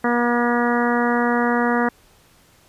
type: harmonic tone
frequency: 239.8 Hz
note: A#3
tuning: 49 cents sharp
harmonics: 1 / 2 / 3 / 4 / 5 / 6 / 7 / 8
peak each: -20 / -23 / -25 / -26 / -27 / -28 / -28 / -29 dBFS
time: 0.04-1.89 s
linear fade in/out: 5 ms
effects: pink hiss -54 dBFS RMS until 2.68 s + resampled to 32000 Hz